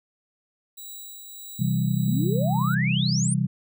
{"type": "tone with tremolo", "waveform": "5% pulse", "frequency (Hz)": 3890, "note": "B7", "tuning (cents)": -27, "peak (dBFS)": -29, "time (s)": [0.77, 2.75], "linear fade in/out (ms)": 10, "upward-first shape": "triangle", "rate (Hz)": 1.6, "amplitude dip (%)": 35}
{"type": "chord", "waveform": "sine", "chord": "C major", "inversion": "none", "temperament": "equal", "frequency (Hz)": [130.81, 164.81, 196], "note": ["C3", "E3", "G3"], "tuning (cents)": [0, 0, 0], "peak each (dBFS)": [-24, -25, -26], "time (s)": [1.59, 3.47], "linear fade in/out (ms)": 10}
{"type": "exponential sweep", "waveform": "sine", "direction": "up", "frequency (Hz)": [200.6, 9570], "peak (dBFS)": -26, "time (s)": [2.08, 3.34], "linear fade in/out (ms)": 2}
{"effects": []}